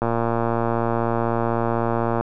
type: click train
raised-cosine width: 1 ms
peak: -8 dBFS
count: 255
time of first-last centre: 0.02-2.21 s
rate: 116 Hz
effects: none